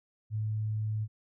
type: tone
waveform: sine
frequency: 107.9 Hz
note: A2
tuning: 33 cents flat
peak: -29 dBFS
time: 0.3-1.08 s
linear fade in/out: 50 ms
effects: none